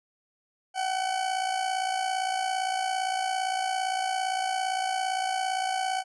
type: tone with amplitude modulation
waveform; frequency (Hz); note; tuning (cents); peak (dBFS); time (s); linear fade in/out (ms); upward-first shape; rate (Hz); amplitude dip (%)
40% pulse; 755; F#5; +35; -23; 0.74-6.04; 50; sine; 57.6; 60
effects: resampled to 24000 Hz